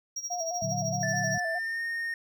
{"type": "tone with tremolo", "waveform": "triangle", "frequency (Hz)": 5650, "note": "F8", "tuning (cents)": 19, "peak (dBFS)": -29, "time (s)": [0.16, 1.4], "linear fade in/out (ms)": 5, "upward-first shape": "sine", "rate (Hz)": 13, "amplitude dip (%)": 80}
{"type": "tone with vibrato", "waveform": "sine", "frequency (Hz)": 684, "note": "F5", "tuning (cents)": -36, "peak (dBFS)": -31, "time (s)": [0.3, 1.59], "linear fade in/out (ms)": 10, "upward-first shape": "square", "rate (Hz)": 4.8, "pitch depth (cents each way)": 69}
{"type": "chord", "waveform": "sine", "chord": "Bb augmented", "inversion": "none", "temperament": "equal", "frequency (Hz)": [116.54, 146.83, 185], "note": ["Bb2", "D3", "F#3"], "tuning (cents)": [0, 0, 0], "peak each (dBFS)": -35, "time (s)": [0.62, 1.38], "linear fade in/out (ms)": 5}
{"type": "tone with pitch glide", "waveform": "triangle", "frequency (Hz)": [1760, 1842.2], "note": ["A6", "A#6"], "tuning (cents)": [0, -21], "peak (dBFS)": -28, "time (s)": [1.03, 2.14], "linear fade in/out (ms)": 2, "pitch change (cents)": 79, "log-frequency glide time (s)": [1.43, 1.82]}
{"effects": []}